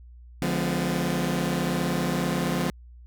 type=chord; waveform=sawtooth; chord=D diminished seventh; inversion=none; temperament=just; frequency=146.83 / 176.2 / 211.4 / 253.7 Hz; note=D3 / F3 / Ab3 / Cb4; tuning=0 / +16 / +31 / +47 cents; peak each=-27 / -23 / -29 / -26 dBFS; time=0.42-2.7 s; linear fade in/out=0 ms; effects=added 60 Hz sine -44 dBFS peak until 3.06 s